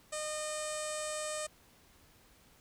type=tone with low-pass filter; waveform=sawtooth; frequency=611 Hz; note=D#5; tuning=32 cents flat; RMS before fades=-38 dBFS; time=0.12-1.47 s; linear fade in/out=10 ms; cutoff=8300 Hz; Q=6.7; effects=pink hiss -63 dBFS RMS until 2.6 s